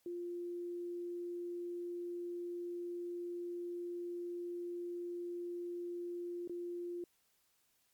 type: tone with dropouts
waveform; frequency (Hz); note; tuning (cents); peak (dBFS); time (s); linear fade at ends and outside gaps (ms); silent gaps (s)
sine; 349.2; F4; 0; -39; 0.06-7.04; 2; 6.476-6.495
effects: white hiss -75 dBFS RMS until 7.93 s + MP3 96 kbps